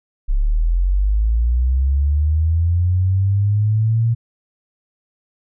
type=linear sweep; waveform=sine; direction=up; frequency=33.05 to 116.9 Hz; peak=-13 dBFS; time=0.28-4.15 s; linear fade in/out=20 ms; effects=none